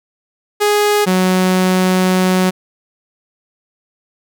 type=tone pair in turn; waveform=sawtooth; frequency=415.3 / 185 Hz; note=G#4 / F#3; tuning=0 / 0 cents; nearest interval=octave + major second; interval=1400 cents; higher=first; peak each=-7 dBFS; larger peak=neither; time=0.6-1.06 / 1.06-2.51 s; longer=second; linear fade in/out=20 ms; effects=none